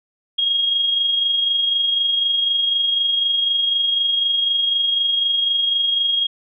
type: tone with amplitude modulation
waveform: sine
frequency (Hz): 3268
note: G#7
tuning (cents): -29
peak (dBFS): -14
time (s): 0.38-6.27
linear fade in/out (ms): 10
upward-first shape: sine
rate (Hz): 24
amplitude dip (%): 40
effects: none